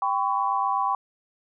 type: tone cluster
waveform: sine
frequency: 791 / 1011 / 1119 Hz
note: G5 / B5 / C#6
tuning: +15 / +40 / +16 cents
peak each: -26 dBFS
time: 0.02-0.95 s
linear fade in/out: 2 ms
effects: none